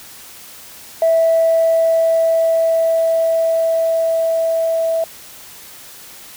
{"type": "tone with level ramp", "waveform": "sine", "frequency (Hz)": 656, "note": "E5", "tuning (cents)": -9, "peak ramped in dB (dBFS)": [-9, -14], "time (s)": [1.02, 5.04], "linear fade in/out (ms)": 2, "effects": ["tanh soft clip ceiling -6 dBFS", "white hiss -38 dBFS RMS until 6.36 s"]}